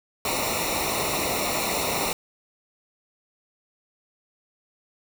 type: noise with comb filter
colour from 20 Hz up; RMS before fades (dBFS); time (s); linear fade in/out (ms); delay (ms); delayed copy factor
pink; -26; 0.25-2.13; 2; 0.62; -0.85
effects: none